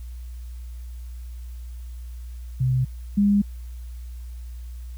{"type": "tone pair in turn", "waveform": "sine", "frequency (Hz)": [128.7, 202.9], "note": ["C3", "G#3"], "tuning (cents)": [-28, -40], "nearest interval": "minor sixth", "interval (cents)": 788, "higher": "second", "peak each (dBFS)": [-18, -15], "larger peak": "second", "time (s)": [[2.6, 2.85], [3.17, 3.42]], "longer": "neither", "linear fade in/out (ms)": 10, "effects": ["added 60 Hz sine -33 dBFS peak until 4.97 s", "white hiss -57 dBFS RMS until 4.97 s"]}